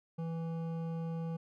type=tone with hard clipping; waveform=triangle; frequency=164.81 Hz; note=E3; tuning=in tune; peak=-37 dBFS; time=0.18-1.37 s; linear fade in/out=10 ms; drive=15 dB; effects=none